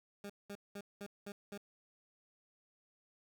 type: tone bursts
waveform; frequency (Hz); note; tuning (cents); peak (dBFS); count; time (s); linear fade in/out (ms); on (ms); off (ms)
20% pulse; 202.3; G#3; -45; -39; 6; 0.24-1.576; 2; 56; 200
effects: 13-bit